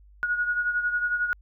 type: beating tone pair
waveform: sine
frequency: 1449 / 1460 Hz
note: F#6 / F#6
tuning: -37 / -24 cents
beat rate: 11 Hz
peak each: -24 / -31 dBFS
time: 0.23-1.33 s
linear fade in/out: 0 ms
effects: added 50 Hz sine -50 dBFS peak until 1.41 s